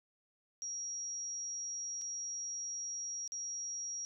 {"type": "tone with dropouts", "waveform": "sine", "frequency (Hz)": 5670, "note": "F8", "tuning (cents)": 25, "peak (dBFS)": -38, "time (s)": [0.62, 4.05], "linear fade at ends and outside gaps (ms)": 0, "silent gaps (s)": [[2.014, 2.018], [3.277, 3.32]], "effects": []}